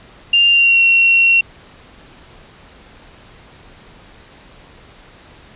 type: tone with pitch glide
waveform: sine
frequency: 2794 to 2732 Hz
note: F7 to F7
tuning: 0 to -39 cents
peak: -8 dBFS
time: 0.33-1.41 s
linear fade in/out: 5 ms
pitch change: -39 cents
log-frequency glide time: 0.49-0.8 s
effects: pink hiss -43 dBFS RMS until 5.55 s + resampled to 8000 Hz